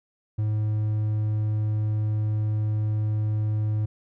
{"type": "tone", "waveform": "triangle", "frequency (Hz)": 107, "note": "A2", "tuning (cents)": -48, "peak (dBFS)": -20, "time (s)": [0.38, 3.86], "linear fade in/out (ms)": 10, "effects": []}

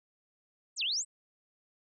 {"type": "exponential two-way sweep", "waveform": "sine", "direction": "down then up", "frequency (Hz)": [8950, 2552, 8420], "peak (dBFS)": -29, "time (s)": [0.76, 1.05], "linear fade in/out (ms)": 50, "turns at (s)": 0.83, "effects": []}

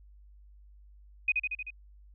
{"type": "tone with echo", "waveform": "sine", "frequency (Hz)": 2499, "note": "D#7", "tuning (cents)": 7, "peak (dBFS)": -22, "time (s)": [1.28, 1.32], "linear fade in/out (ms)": 5, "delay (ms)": 77, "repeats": 5, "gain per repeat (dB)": -3, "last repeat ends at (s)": 1.705, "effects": ["added 50 Hz sine -52 dBFS peak until 2.14 s"]}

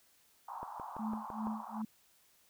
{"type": "band-pass noise", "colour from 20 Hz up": "pink", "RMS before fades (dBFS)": -45, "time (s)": [0.48, 1.82], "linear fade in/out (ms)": 2, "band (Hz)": [800, 1100], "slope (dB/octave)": 48}
{"type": "click train", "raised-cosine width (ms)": 1, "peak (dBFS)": -30, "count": 6, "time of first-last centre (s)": [0.63, 1.47], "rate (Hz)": 5.95}
{"type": "tone with tremolo", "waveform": "sine", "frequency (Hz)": 218.1, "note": "A3", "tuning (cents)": -15, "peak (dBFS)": -34, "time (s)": [0.99, 1.85], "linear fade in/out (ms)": 5, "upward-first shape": "sine", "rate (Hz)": 2.6, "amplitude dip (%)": 100}
{"effects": ["white hiss -68 dBFS RMS until 2.49 s"]}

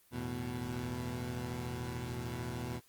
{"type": "chord", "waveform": "20% pulse", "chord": "E suspended fourth", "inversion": "none", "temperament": "equal", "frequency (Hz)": [82.41, 110, 123.47], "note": ["E2", "A2", "B2"], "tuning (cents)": [0, 0, 0], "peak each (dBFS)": [-39, -40, -34], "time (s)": [0.11, 2.81], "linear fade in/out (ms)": 50, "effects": ["white hiss -66 dBFS RMS until 2.88 s", "Opus 24 kbps"]}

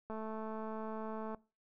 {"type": "click train", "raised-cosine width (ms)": 1, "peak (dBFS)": -30, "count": 274, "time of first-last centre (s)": [0.1, 1.347], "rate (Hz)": 219, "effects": ["noise-tail reverb RT60 0.3 s tail -21 dB re dry"]}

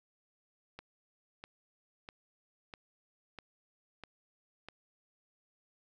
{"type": "click train", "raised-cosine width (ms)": 0.3, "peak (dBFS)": -29, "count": 7, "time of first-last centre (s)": [0.79, 4.686], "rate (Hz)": 1.54, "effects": []}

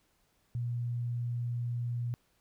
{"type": "tone", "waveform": "sine", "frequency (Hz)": 120, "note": "B2", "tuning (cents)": -49, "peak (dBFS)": -31, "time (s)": [0.55, 2.14], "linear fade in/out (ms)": 0, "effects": ["pink hiss -72 dBFS RMS until 2.4 s"]}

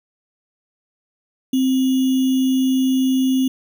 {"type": "tone with sample-and-hold", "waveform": "sine", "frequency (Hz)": 261.6, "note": "C4", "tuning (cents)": 0, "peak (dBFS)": -14, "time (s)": [1.53, 3.48], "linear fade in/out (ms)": 5, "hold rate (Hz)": 3150, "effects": []}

